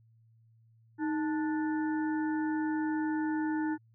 harmonic tone with a mistuned harmonic, 293.7 Hz, D4, in tune, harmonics 1 / 3 / 5 / 6, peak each -29 / -39 / -43 / -45 dBFS, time 0.98-3.78 s, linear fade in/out 50 ms, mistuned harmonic 1, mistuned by +100 cents, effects added 113 Hz sine -60 dBFS peak until 3.94 s

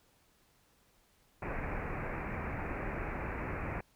pink low-pass noise, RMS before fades -38 dBFS, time 1.42-3.81 s, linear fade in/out 5 ms, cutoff 2500 Hz, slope 96 dB/octave, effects pink hiss -69 dBFS RMS until 3.95 s

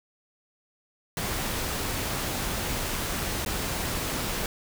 pink noise with dropouts, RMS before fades -30 dBFS, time 1.17-4.46 s, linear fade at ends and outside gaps 1 ms, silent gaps 3.449-3.461 s, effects none

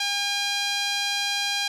sawtooth tone with band-pass filter, 808 Hz, G#5, 48 cents flat, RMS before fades -26 dBFS, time 0-1.68 s, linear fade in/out 5 ms, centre 3900 Hz, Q 1.5, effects none

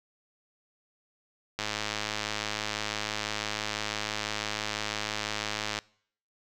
click train, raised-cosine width 0.2 ms, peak -13 dBFS, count 446, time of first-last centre 1.59-5.788 s, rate 106 Hz, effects noise-tail reverb RT60 0.6 s tail -24 dB re dry

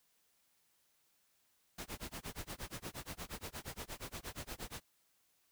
pink noise with tremolo, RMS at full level -43 dBFS, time 1.78-4.82 s, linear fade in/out 5 ms, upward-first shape sine, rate 8.5 Hz, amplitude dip 100%, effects white hiss -75 dBFS RMS until 5.51 s

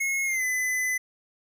square tone with pitch glide, 2170 to 2013 Hz, C#7 to B6, -37 to +33 cents, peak -25 dBFS, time 0-0.98 s, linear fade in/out 10 ms, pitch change -130 cents, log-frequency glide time 0.25-0.44 s, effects none

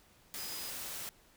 sine tone in noise, 4978 Hz, D#8, in tune, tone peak -46 dBFS, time 0.38-0.7 s, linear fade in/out 0 ms, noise white, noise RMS -42 dBFS, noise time 0.34-1.09 s, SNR -7 dB, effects pink hiss -64 dBFS RMS until 1.36 s

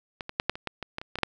clicks, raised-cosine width 0.3 ms, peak -18 / -19 / -7 / -7 / -22 / -14 / -18 / -16 / -22 / -18 / -15 / -7 dBFS, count 12, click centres 0.208 / 0.294 / 0.399 / 0.496 / 0.555 / 0.673 / 0.827 / 0.984 / 1.015 / 1.156 / 1.187 / 1.233 s, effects none

